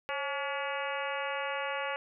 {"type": "harmonic tone with a mistuned harmonic", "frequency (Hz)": 284.2, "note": "C#4", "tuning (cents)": 43, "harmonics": [2, 3, 4, 5, 6, 7, 8, 9, 10], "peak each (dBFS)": [-37, -39, -40, -41, -42, -42, -43, -44, -44], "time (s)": [0.09, 1.96], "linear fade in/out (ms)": 0, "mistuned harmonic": 2, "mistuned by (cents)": -68, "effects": []}